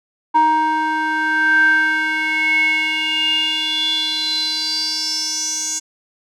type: tone with band-pass filter sweep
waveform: square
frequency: 313.1 Hz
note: D#4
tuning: 11 cents sharp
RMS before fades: -18 dBFS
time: 0.34-5.8 s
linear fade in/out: 20 ms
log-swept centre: 1000 to 6700 Hz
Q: 8.4
effects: none